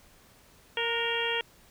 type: harmonic tone with a mistuned harmonic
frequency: 464.2 Hz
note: A#4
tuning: 7 cents flat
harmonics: 1 / 2 / 3 / 4 / 5 / 6 / 7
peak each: -33 / -36 / -38 / -34 / -37 / -33 / -34 dBFS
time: 0.77-1.41 s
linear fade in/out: 2 ms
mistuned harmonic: 3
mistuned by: +47 cents
effects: pink hiss -58 dBFS RMS until 1.7 s